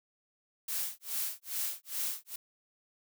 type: noise with tremolo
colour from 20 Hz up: blue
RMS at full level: -33 dBFS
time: 0.68-2.36 s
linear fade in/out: 5 ms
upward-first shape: sine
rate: 2.4 Hz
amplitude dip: 100%
effects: none